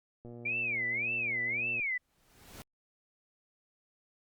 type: click train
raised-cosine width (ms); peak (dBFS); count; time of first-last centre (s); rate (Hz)
2; -35; 185; 0.25-1.796; 119
type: tone with vibrato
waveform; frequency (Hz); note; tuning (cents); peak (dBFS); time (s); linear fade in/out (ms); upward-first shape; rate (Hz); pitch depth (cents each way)
sine; 2300; D7; -37; -30; 0.45-1.98; 10; sine; 1.8; 260
type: noise with exponential growth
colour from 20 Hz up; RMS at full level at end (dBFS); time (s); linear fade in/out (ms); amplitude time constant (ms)
pink; -46; 1.93-2.62; 0; 150
effects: Opus 48 kbps